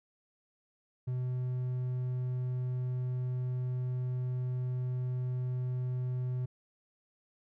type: tone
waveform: triangle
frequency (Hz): 126.1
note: B2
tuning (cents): +36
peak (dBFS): -29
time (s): 1.07-6.46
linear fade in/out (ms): 10
effects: none